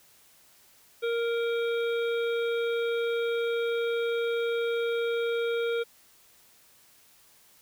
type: harmonic tone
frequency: 466.2 Hz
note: A#4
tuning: in tune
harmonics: 1 / 3 / 5 / 7 / 8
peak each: -26 / -36 / -40 / -43 / -44 dBFS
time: 1.02-5.84 s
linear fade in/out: 20 ms
effects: white hiss -59 dBFS RMS until 7.61 s